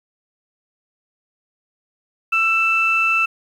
sine tone pair together, 1334 / 2653 Hz, E6 / E7, +20 / +10 cents, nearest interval octave, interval 1190 cents, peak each -19 / -15 dBFS, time 2.32-3.26 s, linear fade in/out 10 ms, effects tanh soft clip ceiling -7 dBFS + 8-bit

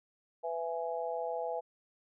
harmonic tone, 166.5 Hz, E3, 18 cents sharp, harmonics 3 / 4 / 5, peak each -37 / -37 / -39 dBFS, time 0.43-1.61 s, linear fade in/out 20 ms, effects none

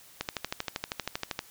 click train, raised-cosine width 0.2 ms, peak -13 dBFS, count 16, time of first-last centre 0.21-1.391 s, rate 12.7 Hz, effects white hiss -54 dBFS RMS until 1.5 s

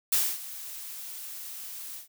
blue noise with ADSR envelope, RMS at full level -23 dBFS, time 0.12-2.08 s, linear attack 7 ms, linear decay 250 ms, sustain -17 dB, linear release 120 ms, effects none

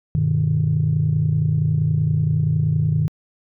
sine chord, G augmented, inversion none, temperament just, 98 / 122.5 / 153.12 Hz, G2 / B2 / D#3, 0 / -14 / -27 cents, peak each -22 / -22 / -17 dBFS, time 0.15-3.08 s, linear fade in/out 0 ms, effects tanh soft clip ceiling -9 dBFS

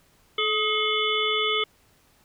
harmonic tone with a mistuned harmonic, 431.2 Hz, A4, 35 cents flat, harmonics 1 / 3 / 5 / 7 / 8, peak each -28 / -28 / -28 / -28 / -28 dBFS, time 0.38-1.64 s, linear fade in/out 5 ms, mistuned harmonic 3, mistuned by -48 cents, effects pink hiss -61 dBFS RMS until 2.24 s

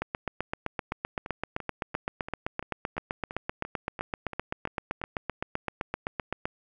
two click trains, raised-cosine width 0.5 ms, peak -14 / -22 dBFS, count 51 / 13, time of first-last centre 0.02-6.455 / 0.92-5.016 s, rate 7.77 / 2.93 Hz, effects none

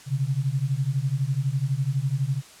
sine beating tone pair, 129.9 / 141.9 Hz, C3 / C#3, -12 / +41 cents, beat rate 12 Hz, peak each -25 dBFS, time 0.06-2.42 s, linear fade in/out 50 ms, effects white hiss -48 dBFS RMS until 2.6 s + low-pass 9000 Hz 12 dB/octave

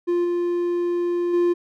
triangle tone with level steps, 349.2 Hz, F4, in tune, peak -16 / -18 / -14 dBFS, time 0.07-1.54 s, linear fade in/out 20 ms, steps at 0.24 / 1.33 s, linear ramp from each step 10 ms, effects none

